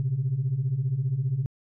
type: beating tone pair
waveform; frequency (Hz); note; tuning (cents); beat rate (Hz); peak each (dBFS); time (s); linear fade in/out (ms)
sine; 120.6 / 135.6; B2 / C#3; -41 / -38; 15; -28 / -24; 0-1.46; 0
effects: tanh soft clip ceiling -18 dBFS